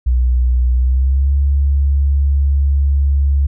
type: tone with pitch glide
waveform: sine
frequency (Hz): 61.9 to 69.88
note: B1 to C#2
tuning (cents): +5 to +15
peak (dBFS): -10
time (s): 0.06-3.47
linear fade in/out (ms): 10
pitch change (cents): +210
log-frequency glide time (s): 0.75-1.33
effects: none